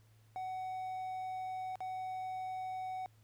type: tone with dropouts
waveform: triangle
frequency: 748 Hz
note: F#5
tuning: 19 cents sharp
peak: -36 dBFS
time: 0.36-3.06 s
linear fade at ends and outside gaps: 0 ms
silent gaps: 1.756-1.805 s
effects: added 109 Hz sine -62 dBFS peak until 3.23 s + pink hiss -72 dBFS RMS until 3.23 s